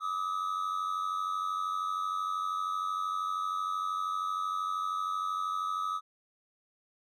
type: tone pair together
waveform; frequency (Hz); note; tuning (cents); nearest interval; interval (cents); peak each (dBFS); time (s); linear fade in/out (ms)
triangle; 1181 / 1273.9; D6 / D#6; +9 / +40; minor second; 131; -34 / -30; 0-6.01; 50
effects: none

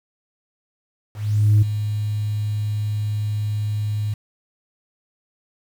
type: tone with ADSR envelope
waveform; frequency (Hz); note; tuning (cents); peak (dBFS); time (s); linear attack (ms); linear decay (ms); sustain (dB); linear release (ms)
sine; 105.3; G#2; +24; -8; 1.14-4.14; 480; 12; -12; 7
effects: tanh soft clip ceiling -9 dBFS + 7-bit

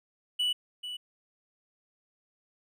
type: tone with echo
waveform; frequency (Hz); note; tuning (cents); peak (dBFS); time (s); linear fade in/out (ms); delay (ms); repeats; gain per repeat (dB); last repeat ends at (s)
triangle; 2957; F#7; -2; -24; 0.39-0.53; 10; 440; 1; -10; 0.97
effects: none

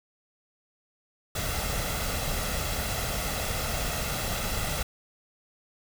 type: noise with comb filter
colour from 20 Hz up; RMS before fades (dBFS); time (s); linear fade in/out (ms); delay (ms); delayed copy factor
pink; -30; 1.35-4.83; 5; 1.5; +0.55
effects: none

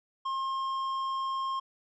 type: tone with tanh clipping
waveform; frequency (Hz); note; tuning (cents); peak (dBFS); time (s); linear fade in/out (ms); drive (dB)
sine; 1068; C6; +35; -31; 0.25-1.6; 10; 8
effects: none

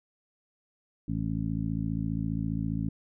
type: harmonic tone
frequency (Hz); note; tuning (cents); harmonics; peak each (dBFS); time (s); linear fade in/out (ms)
54.9; A1; -3; 1 / 2 / 3 / 4 / 5; -37 / -34 / -32 / -35 / -35; 1.08-2.89; 5
effects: none

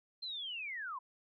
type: linear sweep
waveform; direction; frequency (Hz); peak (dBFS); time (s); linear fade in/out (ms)
sine; down; 4186 to 968; -39; 0.22-0.99; 10
effects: none

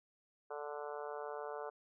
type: harmonic tone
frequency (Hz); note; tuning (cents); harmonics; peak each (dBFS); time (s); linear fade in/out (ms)
147; D3; +2; 3 / 4 / 5 / 6 / 7 / 8 / 9 / 10; -45 / -47 / -49 / -51 / -52 / -53 / -54 / -55; 0.5-1.7; 10
effects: none

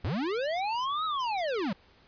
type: linear two-way sweep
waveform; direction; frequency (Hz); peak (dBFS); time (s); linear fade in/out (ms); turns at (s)
square; up then down; 65.9 to 1300 to 167.6; -29; 0.04-1.73; 5; 1.05
effects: pink hiss -60 dBFS RMS until 2.07 s + resampled to 11025 Hz

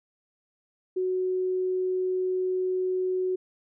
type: tone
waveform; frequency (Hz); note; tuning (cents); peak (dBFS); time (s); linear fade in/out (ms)
sine; 370; F#4; 0; -24; 0.96-3.36; 10
effects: none

